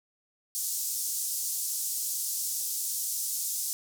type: band-pass noise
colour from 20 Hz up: pink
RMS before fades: -32 dBFS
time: 0.55-3.73 s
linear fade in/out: 0 ms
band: 6000 to 16000 Hz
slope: 24 dB/octave
effects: none